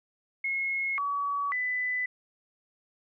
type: tone with pitch steps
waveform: sine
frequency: 2168 / 1136 / 1998 Hz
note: C#7 / C#6 / B6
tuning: -39 / +42 / +20 cents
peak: -27 dBFS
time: 0.44-2.06 s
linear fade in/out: 5 ms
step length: 540 ms
effects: none